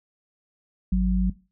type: tone pair together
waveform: sine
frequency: 51.73 / 185 Hz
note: G#1 / F#3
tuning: -6 / 0 cents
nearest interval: octave + minor seventh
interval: 2206 cents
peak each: -21 dBFS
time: 0.92-1.3 s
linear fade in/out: 5 ms
effects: noise-tail reverb RT60 0.3 s tail -19 dB re dry